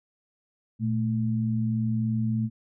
sine tone pair together, 116.7 / 219.8 Hz, A#2 / A3, +2 / -2 cents, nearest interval major seventh, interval 1096 cents, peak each -26 dBFS, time 0.79-2.5 s, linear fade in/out 50 ms, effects none

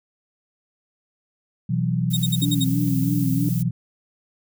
sine chord, B suspended fourth, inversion none, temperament equal with one note detuned, 124.62 / 164.81 / 185 Hz, B2 / E3 / F#3, +16 / 0 / 0 cents, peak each -23 / -23 / -26 dBFS, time 1.69-3.71 s, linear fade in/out 10 ms
violet noise, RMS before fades -35 dBFS, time 2.1-3.63 s, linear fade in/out 10 ms
sawtooth tone bursts, 3729 Hz, A#7, in tune, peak -19 dBFS, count 6, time 2.13-2.645 s, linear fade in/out 10 ms, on 40 ms, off 55 ms
sine tone with vibrato, 277.2 Hz, C#4, in tune, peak -23 dBFS, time 2.42-3.49 s, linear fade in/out 2 ms, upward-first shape sine, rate 3.1 Hz, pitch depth 89 cents each way
effects none

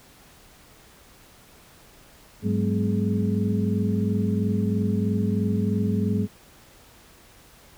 sine tone cluster, 101.9 / 188.5 / 211.5 / 254.9 / 420.9 Hz, G#2 / F#3 / G#3 / C4 / G#4, -32 / +32 / +32 / -45 / +23 cents, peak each -26 / -26 / -25 / -32 / -32 dBFS, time 2.42-6.28 s, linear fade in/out 50 ms, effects pink hiss -52 dBFS RMS until 7.77 s

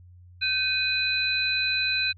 sine tone cluster, 1541 / 2495 / 4014 Hz, G6 / D#7 / B7, -30 / +4 / +27 cents, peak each -30 / -26 / -26 dBFS, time 0.41-2.13 s, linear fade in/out 20 ms, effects added 89 Hz sine -47 dBFS peak until 2.17 s

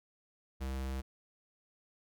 square tone, 66.1 Hz, C2, 18 cents sharp, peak -36 dBFS, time 0.6-1.02 s, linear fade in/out 20 ms, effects none

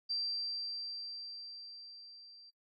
sine tone with level ramp, 4703 Hz, D8, 2 cents sharp, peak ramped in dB -32 to -54 dBFS, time 0.09-2.51 s, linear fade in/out 20 ms, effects noise-tail reverb RT60 0.1 s tail -17 dB re dry

